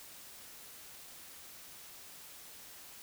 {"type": "silence", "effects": ["white hiss -52 dBFS RMS until 3.02 s"]}